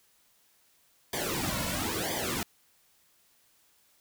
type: noise with flanger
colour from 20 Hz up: pink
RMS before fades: -32 dBFS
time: 1.13-2.43 s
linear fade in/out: 2 ms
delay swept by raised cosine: 0.73 to 2.53 ms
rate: 1 Hz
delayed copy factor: -1
effects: white hiss -66 dBFS RMS until 4 s